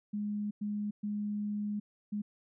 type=tone bursts at uneven times; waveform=sine; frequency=207.7 Hz; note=G#3; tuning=in tune; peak=-32 dBFS; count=4; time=0.13-0.51 / 0.61-0.91 / 1.03-1.8 / 2.12-2.22 s; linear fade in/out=10 ms; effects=none